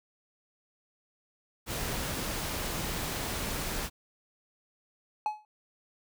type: noise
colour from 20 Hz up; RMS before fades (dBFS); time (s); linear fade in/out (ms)
pink; -34; 1.66-3.9; 50
type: tone with exponential decay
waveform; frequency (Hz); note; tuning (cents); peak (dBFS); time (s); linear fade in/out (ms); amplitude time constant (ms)
triangle; 850; G#5; +40; -22; 5.26-5.45; 1; 41
effects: none